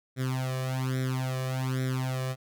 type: tone with flanger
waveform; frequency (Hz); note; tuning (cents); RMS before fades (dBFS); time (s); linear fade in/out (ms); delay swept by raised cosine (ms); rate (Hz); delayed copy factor
sawtooth; 129.9; C3; -12; -30; 0.16-2.36; 50; 0.53 to 1.73; 1.2; +0.95
effects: none